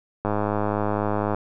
click train, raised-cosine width 1 ms, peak -10 dBFS, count 115, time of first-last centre 0.25-1.346 s, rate 104 Hz, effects none

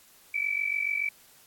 sine tone pair together, 2284 / 2331 Hz, D7 / D7, -49 / -14 cents, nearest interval unison, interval 35 cents, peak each -29 / -29 dBFS, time 0.34-1.09 s, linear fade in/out 5 ms, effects white hiss -57 dBFS RMS until 1.46 s + AAC 64 kbps

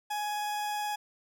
40% pulse tone with vibrato, 836 Hz, G#5, 11 cents sharp, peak -30 dBFS, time 0.1-0.96 s, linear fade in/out 10 ms, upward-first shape sine, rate 19 Hz, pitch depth 8 cents each way, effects none

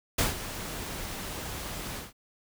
pink noise with ADSR envelope, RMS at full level -24 dBFS, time 0.18-2.13 s, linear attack 8 ms, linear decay 150 ms, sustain -13 dB, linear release 170 ms, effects none

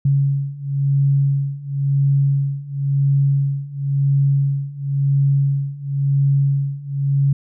sine beating tone pair, 138.59 / 139.55 Hz, C#3 / C#3, 0 / +12 cents, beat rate 0.96 Hz, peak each -19 / -17 dBFS, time 0.05-7.33 s, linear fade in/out 5 ms, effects none

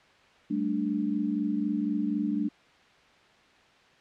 sine chord, G suspended second, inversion none, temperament equal, 196 / 220 / 293.7 Hz, G3 / A3 / D4, 0 / 0 / 0 cents, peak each -32 / -30 / -29 dBFS, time 0.5-2.49 s, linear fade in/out 10 ms, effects white hiss -58 dBFS RMS until 4 s + low-pass 3000 Hz 12 dB/octave

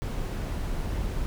brown noise, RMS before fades -30 dBFS, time 0.02-1.26 s, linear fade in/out 0 ms, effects none

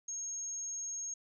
sine tone, 6520 Hz, G#8, 33 cents flat, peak -37 dBFS, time 0.08-1.14 s, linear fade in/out 5 ms, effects none

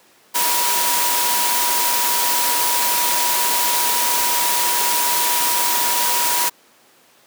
sine tone in noise, 964 Hz, B5, 42 cents flat, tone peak -22 dBFS, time 0.34-6.5 s, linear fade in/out 20 ms, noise white, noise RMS -19 dBFS, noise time 0.34-6.5 s, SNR -6 dB, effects pink hiss -52 dBFS RMS until 7.26 s + high-pass 300 Hz 12 dB/octave

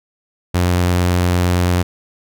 sawtooth tone, 89 Hz, F2, 33 cents sharp, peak -9 dBFS, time 0.54-1.83 s, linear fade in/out 10 ms, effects none

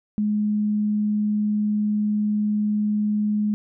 sine tone with vibrato, 210 Hz, G#3, 19 cents sharp, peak -19 dBFS, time 0.18-3.54 s, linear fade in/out 0 ms, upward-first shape triangle, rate 20 Hz, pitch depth 11 cents each way, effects none

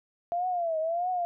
sine tone with vibrato, 681 Hz, F5, 44 cents flat, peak -26 dBFS, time 0.32-1.25 s, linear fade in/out 0 ms, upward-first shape triangle, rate 1.6 Hz, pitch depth 150 cents each way, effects none

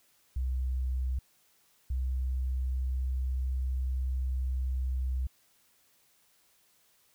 sine tone pair in turn, 63.9 / 64.31 Hz, C2 / C2, -40 / -29 cents, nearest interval unison, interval 11 cents, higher second, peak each -28 dBFS, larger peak neither, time 0.36-1.19 / 1.9-5.27 s, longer second, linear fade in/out 5 ms, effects white hiss -67 dBFS RMS until 7.14 s

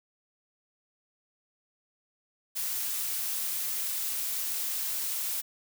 blue noise, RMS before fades -32 dBFS, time 2.55-5.42 s, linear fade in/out 20 ms, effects none

